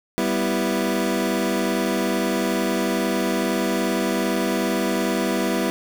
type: chord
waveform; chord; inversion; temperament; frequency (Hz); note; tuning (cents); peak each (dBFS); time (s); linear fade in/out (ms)
25% pulse; E minor; first; equal; 196 / 246.9 / 329.6; G3 / B3 / E4; 0 / 0 / 0; -21; 0.18-5.7; 0
effects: 7-bit